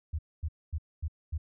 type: tone bursts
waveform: sine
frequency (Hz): 78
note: D#2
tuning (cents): +5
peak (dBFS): -29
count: 5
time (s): 0.13-1.38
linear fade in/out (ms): 10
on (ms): 58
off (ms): 240
effects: none

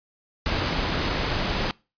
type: noise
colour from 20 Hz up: pink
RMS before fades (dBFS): -25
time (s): 0.46-1.71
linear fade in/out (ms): 0
effects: noise-tail reverb RT60 0.3 s tail -24 dB re dry + resampled to 11025 Hz

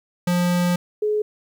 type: tone pair in turn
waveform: square / sine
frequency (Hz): 176.7 / 423.2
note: F3 / G#4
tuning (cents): +21 / +33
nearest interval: octave + minor third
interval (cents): 1512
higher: second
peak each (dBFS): -18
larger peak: neither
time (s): 0.27-0.76 / 1.02-1.22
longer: first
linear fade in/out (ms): 5
effects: 10-bit

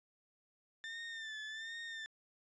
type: tone with vibrato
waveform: 30% pulse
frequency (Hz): 1787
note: A6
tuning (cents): +26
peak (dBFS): -40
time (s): 0.84-2.06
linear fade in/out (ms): 0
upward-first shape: sine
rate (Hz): 1.3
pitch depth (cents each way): 58
effects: resampled to 16000 Hz

